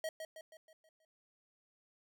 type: tone with echo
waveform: square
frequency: 636 Hz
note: D#5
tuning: 38 cents sharp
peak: -37 dBFS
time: 0.04-0.09 s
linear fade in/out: 2 ms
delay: 160 ms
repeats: 6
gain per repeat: -6 dB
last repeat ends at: 1.05 s
effects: none